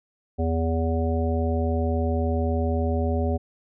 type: harmonic tone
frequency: 81.8 Hz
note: E2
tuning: 13 cents flat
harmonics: 1 / 3 / 5 / 7 / 9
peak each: -23 / -28 / -30 / -31 / -33 dBFS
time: 0.38-3.38 s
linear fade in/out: 20 ms
effects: none